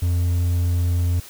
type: tone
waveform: triangle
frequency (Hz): 87.31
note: F2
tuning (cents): 0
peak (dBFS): -15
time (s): 0.02-1.2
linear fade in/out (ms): 5
effects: white hiss -42 dBFS RMS until 1.29 s